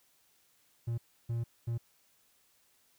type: tone bursts at uneven times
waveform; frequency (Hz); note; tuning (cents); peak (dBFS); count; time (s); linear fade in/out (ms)
triangle; 116.9; A#2; +5; -29; 3; 0.87-0.98 / 1.29-1.44 / 1.67-1.78; 10
effects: white hiss -69 dBFS RMS until 2.98 s